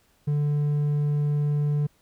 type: tone with hard clipping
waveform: sine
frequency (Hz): 146.83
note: D3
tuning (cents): 0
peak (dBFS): -22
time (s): 0.27-1.87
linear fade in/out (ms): 10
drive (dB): 3
effects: pink hiss -64 dBFS RMS until 2.01 s